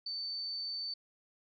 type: tone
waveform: sine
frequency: 4543 Hz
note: C#8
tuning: 42 cents sharp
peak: -36 dBFS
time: 0.06-0.94 s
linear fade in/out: 5 ms
effects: none